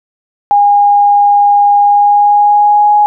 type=tone with pitch glide; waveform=sine; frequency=816 to 832.7 Hz; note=G#5 to G#5; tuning=-31 to +4 cents; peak=-4 dBFS; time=0.51-3.06 s; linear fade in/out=0 ms; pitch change=+35 cents; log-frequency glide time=1.8-2.95 s; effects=none